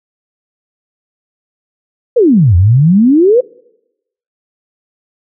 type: exponential two-way sweep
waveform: sine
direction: down then up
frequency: 523.3 to 83.6 to 523.3 Hz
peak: -4 dBFS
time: 2.16-3.41 s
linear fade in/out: 10 ms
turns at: 2.56 s
effects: noise-tail reverb RT60 0.9 s tail -26 dB re dry